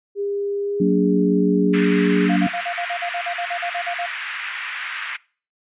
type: tone with pitch glide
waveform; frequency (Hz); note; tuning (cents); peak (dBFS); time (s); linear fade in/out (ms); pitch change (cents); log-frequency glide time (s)
sine; 403.1 to 411.3; G4 to G#4; +48 to -17; -21; 0.15-2.3; 50; +35; 0.62-0.94
type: chord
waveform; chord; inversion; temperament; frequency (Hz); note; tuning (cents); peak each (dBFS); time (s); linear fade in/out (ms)
sine; Gb augmented; none; just; 185 / 231.2 / 289.1; Gb3 / Bb3 / D4; 0 / -14 / -27; -17 / -23 / -19; 0.8-2.47; 5
type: band-pass noise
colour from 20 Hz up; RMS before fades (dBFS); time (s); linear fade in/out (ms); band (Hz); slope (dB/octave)
pink; -29; 1.73-5.17; 10; 1500 to 2600; 24
type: tone bursts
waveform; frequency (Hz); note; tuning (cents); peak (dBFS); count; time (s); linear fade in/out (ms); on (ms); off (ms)
sine; 698.5; F5; 0; -23; 15; 2.29-4.063; 10; 79; 42
effects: noise-tail reverb RT60 0.4 s tail -22 dB re dry + resampled to 8000 Hz